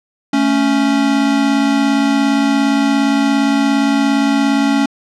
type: tone pair together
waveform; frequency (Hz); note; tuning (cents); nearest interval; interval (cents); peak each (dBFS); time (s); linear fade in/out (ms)
square; 220.5 / 277.8; A3 / C#4; +4 / +4; major third; 400; -18 / -13; 0.33-4.86; 5
effects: low-pass 6000 Hz 12 dB/octave